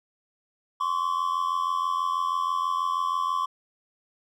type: tone pair together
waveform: triangle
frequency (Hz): 1046.5 / 1132.7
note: C6 / C#6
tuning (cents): 0 / +37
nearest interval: minor second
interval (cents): 137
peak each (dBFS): -25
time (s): 0.8-3.46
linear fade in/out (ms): 10
effects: none